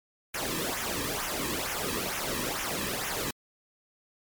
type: noise with flanger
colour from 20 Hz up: pink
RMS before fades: -32 dBFS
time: 0.34-3.31 s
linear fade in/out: 5 ms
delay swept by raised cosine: 0.22 to 1.42 ms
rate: 2.2 Hz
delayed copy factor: -0.75
effects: MP3 96 kbps

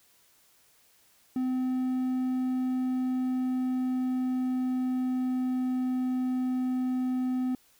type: tone with pitch glide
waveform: triangle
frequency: 256 to 254.5 Hz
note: C4 to C4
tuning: -38 to -48 cents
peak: -24 dBFS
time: 1.36-7.55 s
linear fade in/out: 2 ms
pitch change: -10 cents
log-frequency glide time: 1.97-5.82 s
effects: white hiss -63 dBFS RMS until 7.79 s

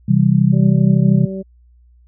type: chord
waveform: sine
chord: C major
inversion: none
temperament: just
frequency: 130.81 / 163.52 / 196.22 Hz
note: C3 / E3 / G3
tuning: 0 / -14 / +2 cents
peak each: -14 dBFS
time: 0.08-1.26 s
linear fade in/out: 10 ms
type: harmonic tone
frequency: 191.7 Hz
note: G3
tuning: 38 cents flat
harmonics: 1 / 2 / 3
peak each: -24 / -28 / -31 dBFS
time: 0.52-1.43 s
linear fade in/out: 20 ms
effects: added 60 Hz sine -46 dBFS peak until 2.07 s

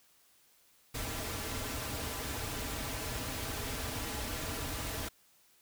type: noise with comb filter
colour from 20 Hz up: pink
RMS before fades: -38 dBFS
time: 0.94-5.09 s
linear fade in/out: 10 ms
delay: 5.5 ms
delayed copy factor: -0.6
effects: white hiss -66 dBFS RMS until 5.61 s

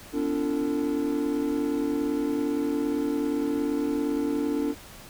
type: tone cluster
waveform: triangle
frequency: 252.4 / 289.9 / 340.5 / 448.9 Hz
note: B3 / D4 / F4 / A4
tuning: +38 / -22 / -44 / +35 cents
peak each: -31 / -24 / -31 / -30 dBFS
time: 0.12-4.75 s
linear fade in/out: 50 ms
effects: pink hiss -46 dBFS RMS until 5.09 s

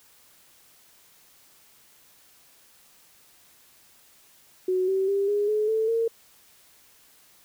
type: tone with pitch steps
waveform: sine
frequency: 370 / 383.3 / 397 / 411.3 / 426 / 441.3 / 457.1 Hz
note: F#4 / G4 / G4 / G#4 / G#4 / A4 / A#4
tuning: 0 / -39 / +22 / -17 / +44 / +5 / -34 cents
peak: -21 dBFS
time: 4.68-6.08 s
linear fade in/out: 5 ms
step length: 200 ms
effects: white hiss -57 dBFS RMS until 7.44 s

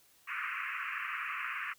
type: band-pass noise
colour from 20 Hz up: pink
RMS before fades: -38 dBFS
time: 0.27-1.74 s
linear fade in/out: 20 ms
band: 1100 to 2700 Hz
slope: 96 dB/octave
effects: white hiss -65 dBFS RMS until 1.78 s

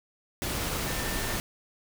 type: tone in noise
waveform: sine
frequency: 1794 Hz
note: A6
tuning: 33 cents sharp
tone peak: -40 dBFS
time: 0.86-1.36 s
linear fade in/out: 0 ms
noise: pink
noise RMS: -31 dBFS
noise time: 0.42-1.4 s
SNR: -12 dB
effects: none

